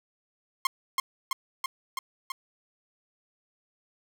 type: tone with echo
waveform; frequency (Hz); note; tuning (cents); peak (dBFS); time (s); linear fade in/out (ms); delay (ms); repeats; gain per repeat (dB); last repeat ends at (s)
sawtooth; 1063; C6; +27; -18; 0.65-0.67; 2; 330; 5; -2; 2.32
effects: none

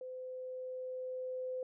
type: tone with level ramp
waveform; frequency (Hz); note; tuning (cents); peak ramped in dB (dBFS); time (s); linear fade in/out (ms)
sine; 511; C5; -41; -42 to -36; 0.01-1.63; 2
effects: none

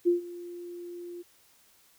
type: tone with ADSR envelope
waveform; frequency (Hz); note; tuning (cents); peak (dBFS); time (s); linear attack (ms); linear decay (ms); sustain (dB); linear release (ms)
sine; 349.2; F4; 0; -18; 0.05-1.23; 27; 130; -20; 21
effects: white hiss -62 dBFS RMS until 1.98 s

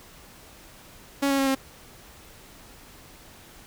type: tone with pitch steps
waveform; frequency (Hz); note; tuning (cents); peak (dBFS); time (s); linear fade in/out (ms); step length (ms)
sawtooth; 278.7 / 275 / 271.4 / 267.8; C#4 / C#4 / C#4 / C4; +9 / -14 / -36 / +40; -17; 1.22-1.552; 10; 83
effects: pink hiss -49 dBFS RMS until 3.66 s

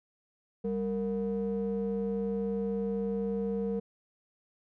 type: ring-modulated tone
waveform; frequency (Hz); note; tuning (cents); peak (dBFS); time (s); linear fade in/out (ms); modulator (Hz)
triangle; 131.9; C3; +14; -24; 0.64-3.8; 10; 330
effects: none

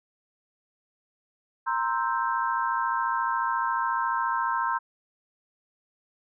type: chord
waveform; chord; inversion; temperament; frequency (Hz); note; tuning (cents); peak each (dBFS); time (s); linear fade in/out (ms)
sine; C dominant seventh; third; equal; 932.3 / 1046.5 / 1318.5 / 1568; Bb5 / C6 / E6 / G6; 0 / 0 / 0 / 0; -28 / -28 / -32 / -32; 1.66-4.79; 20
effects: none

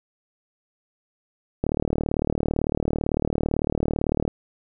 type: click train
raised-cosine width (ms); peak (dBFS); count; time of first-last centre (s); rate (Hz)
2; -9; 101; 1.64-4.279; 37.9
effects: none

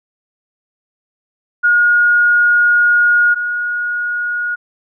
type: tone pair in turn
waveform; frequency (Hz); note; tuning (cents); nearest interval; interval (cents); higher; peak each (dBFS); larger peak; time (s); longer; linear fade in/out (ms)
sine; 1436 / 1443.6; F6 / F#6; +48 / -43; unison; 9; second; -8 / -16; first; 1.63-3.35 / 3.35-4.56; first; 20
effects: none

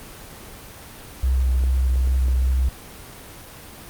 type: tone with vibrato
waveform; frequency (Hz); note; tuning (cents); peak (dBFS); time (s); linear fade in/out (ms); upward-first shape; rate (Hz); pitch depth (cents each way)
sine; 64.1; C2; -35; -16; 1.23-2.69; 5; sine; 2.5; 16
type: clicks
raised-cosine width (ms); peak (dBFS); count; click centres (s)
2; -22; 4; 1.638 / 1.958 / 2.074 / 2.283
effects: pink hiss -40 dBFS RMS until 3.89 s + Opus 24 kbps

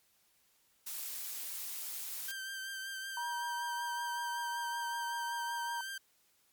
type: noise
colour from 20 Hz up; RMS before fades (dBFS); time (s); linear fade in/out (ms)
blue; -41; 0.86-2.32; 10
type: tone with vibrato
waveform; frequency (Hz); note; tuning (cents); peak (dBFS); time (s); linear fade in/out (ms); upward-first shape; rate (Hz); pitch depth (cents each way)
sawtooth; 1568; G6; 0; -36; 2.28-5.98; 5; triangle; 5.3; 30
type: tone with pitch glide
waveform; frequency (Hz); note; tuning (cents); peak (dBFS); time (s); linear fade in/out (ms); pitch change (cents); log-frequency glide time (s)
sine; 954 to 943.6; A#5 to A#5; +40 to +21; -36; 3.17-5.81; 2; -19; 4.2-4.9
effects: white hiss -71 dBFS RMS until 6.52 s + MP3 96 kbps

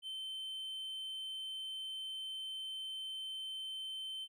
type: tone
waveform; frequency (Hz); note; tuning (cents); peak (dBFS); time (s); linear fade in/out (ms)
triangle; 3088; G7; -27; -39; 0.02-4.28; 50
effects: none

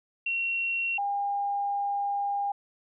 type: tone pair in turn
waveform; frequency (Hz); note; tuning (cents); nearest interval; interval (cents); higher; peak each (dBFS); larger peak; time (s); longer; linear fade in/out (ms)
sine; 2733 / 806; F7 / G5; -38 / +48; octave + major sixth; 2114; first; -26 / -26; neither; 0.26-0.98 / 0.98-2.52; second; 5
effects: none

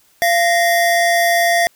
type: tone pair together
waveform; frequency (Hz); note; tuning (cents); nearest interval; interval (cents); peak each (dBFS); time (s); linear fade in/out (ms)
square; 686.9 / 1864.7; F5 / A#6; -29 / 0; octave + perfect fourth; 1729; -14 / -18; 0.22-1.67; 0
effects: white hiss -55 dBFS RMS until 1.75 s

